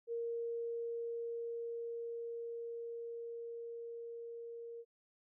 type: tone with level ramp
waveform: sine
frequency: 466.2 Hz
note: A#4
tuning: in tune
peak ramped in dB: -36 to -45 dBFS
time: 0.07-4.85 s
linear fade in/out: 50 ms
effects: none